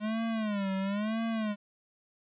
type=tone with vibrato; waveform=square; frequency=208.8 Hz; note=G#3; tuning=10 cents sharp; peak=-30 dBFS; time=0-1.56 s; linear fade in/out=50 ms; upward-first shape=sine; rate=1 Hz; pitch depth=150 cents each way; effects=resampled to 8000 Hz + 11-bit